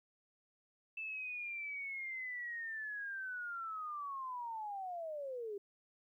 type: linear sweep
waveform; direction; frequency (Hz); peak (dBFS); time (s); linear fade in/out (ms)
sine; down; 2648 to 391; -40; 0.97-5.58; 5
effects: 13-bit